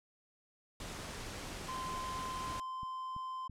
pink noise, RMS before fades -44 dBFS, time 0.8-2.6 s, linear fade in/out 2 ms
triangle tone, 1036 Hz, C6, 17 cents flat, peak -37 dBFS, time 1.68-3.48 s, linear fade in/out 10 ms
click train, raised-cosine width 5 ms, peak -37 dBFS, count 4, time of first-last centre 2.5-3.497 s, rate 3.01 Hz
effects low-pass 9000 Hz 12 dB/octave

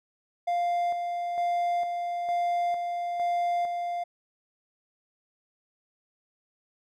triangle tone with tremolo, 698.5 Hz, F5, in tune, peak -22 dBFS, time 0.47-4.04 s, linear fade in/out 10 ms, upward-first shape square, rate 1.1 Hz, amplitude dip 40%, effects none

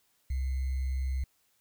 sine tone with sample-and-hold, 65.6 Hz, C2, 5 cents sharp, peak -28 dBFS, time 0.3-1.24 s, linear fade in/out 5 ms, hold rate 2100 Hz, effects white hiss -71 dBFS RMS until 1.6 s

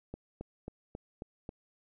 click train, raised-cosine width 2 ms, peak -27 dBFS, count 6, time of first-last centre 0.14-1.491 s, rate 3.7 Hz, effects none

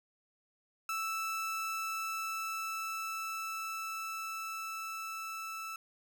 30% pulse tone with level ramp, 1318.5 Hz, E6, in tune, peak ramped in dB -31 to -37 dBFS, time 0.89-5.76 s, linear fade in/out 2 ms, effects none

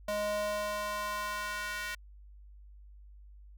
square tone with high-pass filter sweep, 207.7 Hz, G#3, in tune, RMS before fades -35 dBFS, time 0.08-1.95 s, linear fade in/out 5 ms, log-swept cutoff 510 to 1700 Hz, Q 2.2, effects added 50 Hz sine -50 dBFS peak until 3.57 s

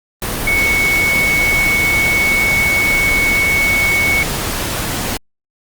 sine tone in noise, 2217 Hz, C#7, in tune, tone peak -12 dBFS, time 0.47-4.23 s, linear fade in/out 2 ms, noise pink, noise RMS -20 dBFS, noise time 0.22-5.17 s, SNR +5 dB, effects Opus 32 kbps

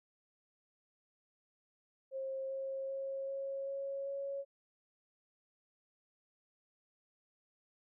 sine tone with pitch steps, 534 / 538 / 542.1 / 546.2 / 550.3 / 554.4 Hz, C5 / C5 / C#5 / C#5 / C#5 / C#5, +35 / +48 / -39 / -26 / -13 / 0 cents, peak -37 dBFS, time 2.11-4.45 s, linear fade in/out 50 ms, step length 390 ms, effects none

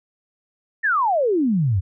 sine exponential sweep, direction down, 1864.7 to 85.1 Hz, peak -16 dBFS, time 0.83-1.81 s, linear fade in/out 20 ms, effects none

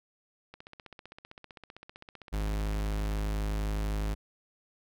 click train, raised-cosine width 0.3 ms, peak -30 dBFS, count 42, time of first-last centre 0.54-3.185 s, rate 15.5 Hz
45% pulse tone, 51.91 Hz, G#1, in tune, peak -29 dBFS, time 2.32-4.15 s, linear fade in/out 20 ms
effects none

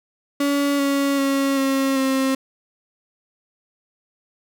35% pulse tone with pitch steps, 283.4 / 279 / 274.7 / 270.4 / 266.3 Hz, C#4 / C#4 / C#4 / C#4 / C4, +38 / +11 / -16 / -43 / +31 cents, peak -16 dBFS, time 0.4-2.35 s, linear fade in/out 5 ms, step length 390 ms, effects none

